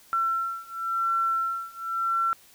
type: beating tone pair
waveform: sine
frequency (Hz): 1350 / 1350.94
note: E6 / E6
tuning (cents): +41 / +42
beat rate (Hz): 0.94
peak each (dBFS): -28 / -27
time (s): 0.13-2.33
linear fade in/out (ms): 0
effects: white hiss -55 dBFS RMS until 2.54 s